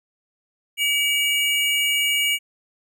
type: tone pair together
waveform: square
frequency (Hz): 2285 / 2866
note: D7 / F7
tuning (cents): -48 / +44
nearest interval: major third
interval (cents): 392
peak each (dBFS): -22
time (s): 0.77-2.39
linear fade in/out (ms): 50
effects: none